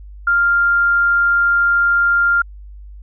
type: tone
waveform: sine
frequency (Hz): 1396.9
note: F6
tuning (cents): 0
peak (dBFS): -11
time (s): 0.27-2.42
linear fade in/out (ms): 5
effects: added 50 Hz sine -33 dBFS peak until 3.02 s